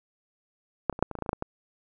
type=clicks; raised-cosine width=1 ms; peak=-8 / -25 / -23 / -6 / -21 / -20 / -23 / -15 / -29 / -10 / -15 / -16 dBFS; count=12; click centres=0.897 / 0.927 / 0.991 / 1.026 / 1.113 / 1.153 / 1.188 / 1.223 / 1.262 / 1.292 / 1.331 / 1.424 s; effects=none